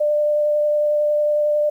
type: tone with vibrato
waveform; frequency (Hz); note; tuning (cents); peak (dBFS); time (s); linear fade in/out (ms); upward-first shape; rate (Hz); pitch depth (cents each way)
sine; 596; D5; +25; -15; 0-1.7; 10; triangle; 11; 11
effects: 9-bit